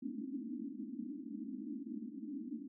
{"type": "band-pass noise", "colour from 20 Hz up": "white", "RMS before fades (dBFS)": -44, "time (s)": [0.02, 2.68], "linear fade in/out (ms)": 10, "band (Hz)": [210, 310], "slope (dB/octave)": 96, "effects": []}